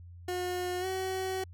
30% pulse tone with pitch glide, 360.4 to 377.2 Hz, F#4 to F#4, -45 to +33 cents, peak -29 dBFS, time 0.28-1.44 s, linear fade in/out 5 ms, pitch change +78 cents, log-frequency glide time 0.8-0.86 s, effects added 87 Hz sine -46 dBFS peak until 1.53 s

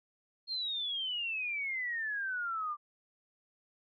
sine exponential sweep, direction down, 4275 to 1174.7 Hz, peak -33 dBFS, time 0.47-2.77 s, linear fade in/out 50 ms, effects none

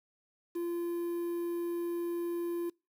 triangle tone with quantisation, 343.9 Hz, F4, 27 cents flat, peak -30 dBFS, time 0.55-2.7 s, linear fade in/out 10 ms, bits 9, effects noise-tail reverb RT60 0.3 s tail -26 dB re dry

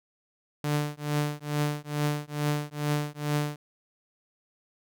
sawtooth tone with tremolo, 147.9 Hz, D3, 13 cents sharp, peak -19 dBFS, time 0.64-3.56 s, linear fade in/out 2 ms, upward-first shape triangle, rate 2.3 Hz, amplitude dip 100%, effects none

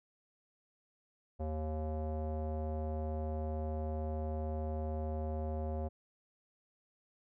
square tone with low-pass filter, 77.78 Hz, D#2, in tune, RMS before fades -37 dBFS, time 1.39-5.89 s, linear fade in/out 20 ms, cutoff 640 Hz, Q 3.7, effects none

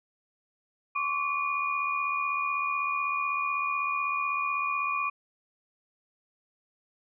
sine tone cluster, 1070 / 1146 / 2442 Hz, C6 / D6 / D#7, +38 / -43 / -33 cents, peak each -35 / -29 / -31 dBFS, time 0.95-5.1 s, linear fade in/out 10 ms, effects none

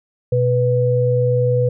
sine tone pair together, 123.66 / 494 Hz, B2 / B4, +3 / 0 cents, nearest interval 2 octaves, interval 2397 cents, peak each -16 dBFS, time 0.32-1.69 s, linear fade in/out 5 ms, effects none

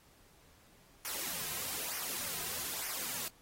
white noise with flanger, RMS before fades -39 dBFS, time 1.05-3.28 s, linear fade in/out 0 ms, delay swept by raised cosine 0.25 to 3.55 ms, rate 1.1 Hz, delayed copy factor -0.65, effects pink hiss -64 dBFS RMS until 3.41 s + AAC 48 kbps

